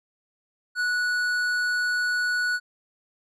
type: tone with tanh clipping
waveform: sine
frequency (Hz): 1471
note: F#6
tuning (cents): -11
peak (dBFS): -24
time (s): 0.75-2.6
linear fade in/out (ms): 50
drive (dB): 11
effects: none